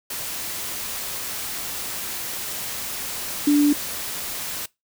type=tone in noise; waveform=sine; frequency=291.6 Hz; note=D4; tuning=12 cents flat; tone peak=-13 dBFS; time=3.47-3.73 s; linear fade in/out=5 ms; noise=white; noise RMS=-30 dBFS; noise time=0.1-4.66 s; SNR=+14 dB; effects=noise-tail reverb RT60 0.2 s tail -22 dB re dry